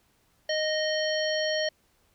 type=harmonic tone; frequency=620 Hz; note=D#5; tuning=6 cents flat; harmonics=1 / 3 / 5 / 7 / 9; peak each=-27 / -32 / -34 / -35 / -37 dBFS; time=0.49-1.69 s; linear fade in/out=5 ms; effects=pink hiss -67 dBFS RMS until 2.14 s